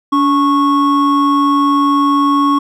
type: tone pair together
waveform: triangle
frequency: 286.2 / 1102 Hz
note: D4 / C#6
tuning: -45 / -11 cents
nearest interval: octave + major seventh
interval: 2334 cents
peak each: -10 dBFS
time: 0.12-2.59 s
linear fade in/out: 10 ms
effects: none